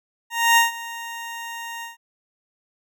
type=tone with ADSR envelope; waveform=20% pulse; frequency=930 Hz; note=A#5; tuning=4 cents flat; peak=-7 dBFS; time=0.3-1.97 s; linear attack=270 ms; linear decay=140 ms; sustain=-19 dB; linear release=140 ms; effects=none